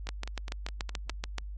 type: two click trains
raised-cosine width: 0.2 ms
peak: -17 / -22 dBFS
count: 10 / 6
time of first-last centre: 0.09-1.383 / 0.07-1.099 s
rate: 6.96 / 4.86 Hz
effects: added 50 Hz sine -37 dBFS peak until 1.57 s + AAC 32 kbps